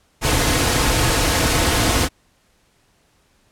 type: noise with comb filter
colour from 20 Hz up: pink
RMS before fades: -17 dBFS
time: 0.21-2.09 s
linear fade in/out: 50 ms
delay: 5.1 ms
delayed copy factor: -0.5
effects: pink hiss -60 dBFS RMS until 3.51 s + low-pass 11000 Hz 12 dB/octave